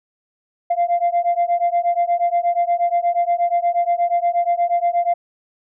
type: beating tone pair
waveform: sine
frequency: 690 / 698.4 Hz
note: F5 / F5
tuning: -21 / 0 cents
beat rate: 8.4 Hz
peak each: -17 dBFS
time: 0.7-5.14 s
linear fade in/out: 10 ms
effects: tanh soft clip ceiling -11 dBFS